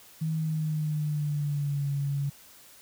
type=tone with pitch glide; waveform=sine; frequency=159 to 140.84 Hz; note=D#3 to C#3; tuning=+38 to +28 cents; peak=-26 dBFS; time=0.21-2.3 s; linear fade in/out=10 ms; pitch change=-210 cents; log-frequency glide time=0.36-1.88 s; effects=white hiss -53 dBFS RMS until 2.81 s